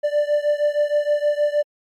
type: beating tone pair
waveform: triangle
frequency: 587.3 / 593.7 Hz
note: D5 / D5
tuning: 0 / +19 cents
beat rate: 6.4 Hz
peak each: -17 / -19 dBFS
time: 0.03-1.63 s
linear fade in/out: 20 ms
effects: MP3 64 kbps